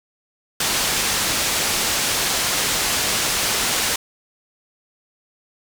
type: low-pass noise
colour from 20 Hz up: white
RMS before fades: -21 dBFS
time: 0.6-3.96 s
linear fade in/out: 5 ms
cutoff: 8100 Hz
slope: 12 dB/octave
effects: none